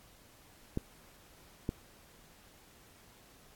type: clicks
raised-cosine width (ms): 3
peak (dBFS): -19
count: 2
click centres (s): 0.774 / 1.691
effects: pink hiss -60 dBFS RMS until 3.55 s + AAC 64 kbps